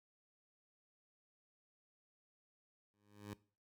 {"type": "tone with exponential growth", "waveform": "15% pulse", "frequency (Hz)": 103, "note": "G#2", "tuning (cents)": -14, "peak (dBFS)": -37, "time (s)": [2.94, 3.33], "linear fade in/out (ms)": 0, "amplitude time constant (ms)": 84, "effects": ["noise-tail reverb RT60 0.4 s tail -20 dB re dry", "high-pass 60 Hz 12 dB/octave"]}